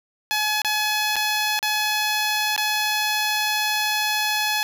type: tone with dropouts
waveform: 10% pulse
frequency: 849 Hz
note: G#5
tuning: 38 cents sharp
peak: -12 dBFS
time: 0.31-4.63 s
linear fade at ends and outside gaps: 0 ms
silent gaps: 0.618-0.647 / 1.158-1.165 / 1.591-1.628 / 2.563-2.578 s
effects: none